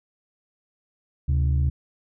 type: tone pair together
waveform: sine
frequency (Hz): 73.9 / 130.81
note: D2 / C3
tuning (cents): +11 / 0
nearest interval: minor seventh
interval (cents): 989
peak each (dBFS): -18 / -22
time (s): 1.28-1.7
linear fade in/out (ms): 10
effects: tanh soft clip ceiling -15 dBFS